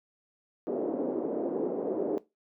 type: band-pass noise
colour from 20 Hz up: white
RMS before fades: -31 dBFS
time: 0.67-2.18 s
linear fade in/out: 0 ms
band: 270 to 470 Hz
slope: 24 dB/octave
effects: noise-tail reverb RT60 0.2 s tail -17 dB re dry